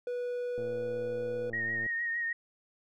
triangle tone, 489.6 Hz, B4, 15 cents flat, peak -30 dBFS, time 0.07-1.5 s, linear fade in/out 2 ms
click train, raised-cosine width 2 ms, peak -32 dBFS, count 146, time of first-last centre 0.58-1.863 s, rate 113 Hz
sine tone with vibrato, 1864.7 Hz, A#6, in tune, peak -30 dBFS, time 1.53-2.33 s, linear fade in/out 5 ms, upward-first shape triangle, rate 6.5 Hz, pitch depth 38 cents each way
effects none

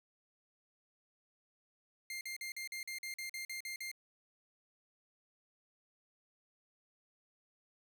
sawtooth tone bursts, 2107 Hz, C7, 12 cents sharp, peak -37 dBFS, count 12, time 2.1-3.915 s, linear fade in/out 2 ms, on 110 ms, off 45 ms, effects none

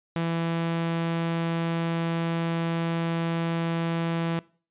sawtooth tone, 166.6 Hz, E3, 19 cents sharp, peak -21 dBFS, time 0.16-4.39 s, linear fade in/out 0 ms, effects noise-tail reverb RT60 0.4 s tail -22 dB re dry + resampled to 8000 Hz

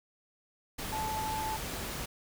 sine tone in noise, 872 Hz, A5, 16 cents flat, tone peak -33 dBFS, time 0.92-1.57 s, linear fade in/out 10 ms, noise pink, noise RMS -38 dBFS, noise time 0.78-2.06 s, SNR +2 dB, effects none

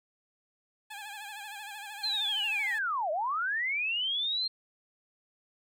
15% pulse tone with vibrato, 830.6 Hz, G#5, in tune, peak -34 dBFS, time 0.9-2.79 s, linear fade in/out 10 ms, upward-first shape sine, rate 13 Hz, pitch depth 78 cents each way
sine linear two-way sweep, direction down then up, 4220 to 587.3 to 4220 Hz, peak -28 dBFS, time 2.03-4.48 s, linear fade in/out 10 ms, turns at 3.11 s
effects none

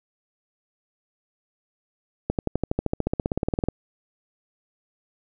accelerating click train, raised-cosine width 2 ms, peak -9 dBFS, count 22, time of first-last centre 2.3-3.686 s, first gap 88 ms, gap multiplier 0.97, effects none

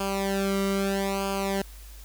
sawtooth tone with flanger, 196 Hz, G3, in tune, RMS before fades -27 dBFS, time 0-1.62 s, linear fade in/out 5 ms, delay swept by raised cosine 0.52 to 1.19 ms, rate 0.78 Hz, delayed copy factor -0.9, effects added 51 Hz sine -42 dBFS peak until 2.04 s + white hiss -51 dBFS RMS until 2.04 s

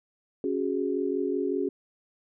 sine chord, C# suspended fourth, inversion none, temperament equal, 277.2 / 370 / 415.3 Hz, C#4 / F#4 / G#4, 0 / 0 / 0 cents, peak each -30 / -29 / -30 dBFS, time 0.44-1.69 s, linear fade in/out 2 ms, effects none

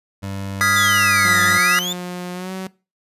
25% pulse tone, 98 Hz, G2, in tune, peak -22 dBFS, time 0.22-1.59 s, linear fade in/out 20 ms
square chord, F half-diminished seventh, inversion third, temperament equal, 1244.5 / 1396.9 / 1661.2 / 1975.5 Hz, Eb6 / F6 / Ab6 / Cb7, 0 / 0 / 0 / 0 cents, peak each -21 / -23 / -21 / -19 dBFS, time 0.61-1.79 s, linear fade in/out 0 ms
35% pulse exponential two-way sweep, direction down then up, 3635 to 1714 to 3635 Hz, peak -20 dBFS, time 0.76-1.93 s, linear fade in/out 5 ms, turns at 1.44 s
sawtooth tone with pitch glide, 178.9 to 188.34 Hz, F3 to F#3, +42 to +31 cents, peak -22 dBFS, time 1.25-2.67 s, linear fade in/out 0 ms, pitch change +89 cents, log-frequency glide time 2.34-2.52 s
effects noise-tail reverb RT60 0.3 s tail -21 dB re dry + resampled to 32000 Hz

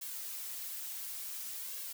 blue noise with flanger, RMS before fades -42 dBFS, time 0.01-1.93 s, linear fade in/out 10 ms, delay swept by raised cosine 1.8 to 6.7 ms, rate 0.57 Hz, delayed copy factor +0.6, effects none

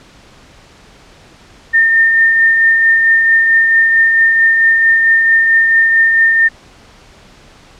sine tone with tremolo, 1814 Hz, A#6, 48 cents flat, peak -5 dBFS, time 1.73-6.49 s, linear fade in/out 20 ms, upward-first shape triangle, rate 4.5 Hz, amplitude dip 35%, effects pink hiss -42 dBFS RMS until 7.79 s + low-pass 6000 Hz 12 dB/octave

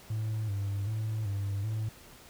triangle tone with vibrato, 104.4 Hz, G#2, 10 cents sharp, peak -27 dBFS, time 0.1-1.89 s, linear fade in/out 5 ms, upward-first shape square, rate 1.3 Hz, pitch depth 78 cents each way, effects tanh soft clip ceiling -24 dBFS + pink hiss -53 dBFS RMS until 2.29 s

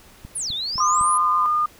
click train, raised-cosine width 5 ms, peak -24 dBFS, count 4, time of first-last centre 0.25-1.011 s, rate 3.94 Hz
sine exponential two-way sweep, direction down then up, 11100 to 3400 to 11100 Hz, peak -24 dBFS, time 0.35-1.18 s, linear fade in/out 10 ms, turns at 0.53 s
sine tone with vibrato, 1030 Hz, C6, 28 cents flat, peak -22 dBFS, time 0.78-1.46 s, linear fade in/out 0 ms, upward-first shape triangle, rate 7.3 Hz, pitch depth 25 cents each way
sine tone, 1216 Hz, D#6, 40 cents flat, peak -17 dBFS, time 0.8-1.66 s, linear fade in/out 5 ms
effects pink hiss -49 dBFS RMS until 1.79 s

